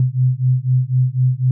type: beating tone pair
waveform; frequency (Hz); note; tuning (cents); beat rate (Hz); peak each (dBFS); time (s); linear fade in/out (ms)
sine; 125.8 / 129.8; B2 / C3; +32 / -13; 4; -16; 0-1.51; 2
effects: none